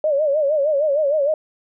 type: tone with vibrato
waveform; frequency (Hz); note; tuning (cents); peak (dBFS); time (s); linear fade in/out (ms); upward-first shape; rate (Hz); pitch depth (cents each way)
sine; 587.3; D5; 0; -15; 0.04-1.34; 2; sine; 6.5; 120
effects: none